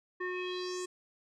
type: tone with low-pass filter sweep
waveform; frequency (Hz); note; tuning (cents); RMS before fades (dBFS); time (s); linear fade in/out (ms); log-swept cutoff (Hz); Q
square; 363.4; F#4; -31; -37; 0.2-0.86; 10; 1600 to 8200; 4.8
effects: none